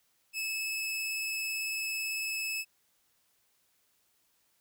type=tone with vibrato; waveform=sawtooth; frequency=2600 Hz; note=E7; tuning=24 cents flat; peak=-29 dBFS; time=0.33-2.65 s; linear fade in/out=50 ms; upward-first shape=sine; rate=18 Hz; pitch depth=8 cents each way; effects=white hiss -72 dBFS RMS until 4.6 s